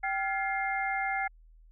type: tone cluster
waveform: sine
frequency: 779 / 1398 / 1706 / 2111 Hz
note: G5 / F6 / G#6 / C7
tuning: -11 / +1 / +46 / +15 cents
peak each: -31 / -38 / -37 / -33 dBFS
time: 0.03-1.28 s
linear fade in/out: 10 ms
effects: added 40 Hz sine -53 dBFS peak until 1.71 s